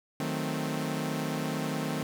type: chord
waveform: sawtooth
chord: D# diminished seventh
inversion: none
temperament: equal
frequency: 155.56 / 185 / 220 / 261.6 Hz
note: D#3 / F#3 / A3 / C4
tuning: 0 / 0 / 0 / 0 cents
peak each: -30 / -35 / -32 / -31 dBFS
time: 0.2-2.03 s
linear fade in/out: 2 ms
effects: none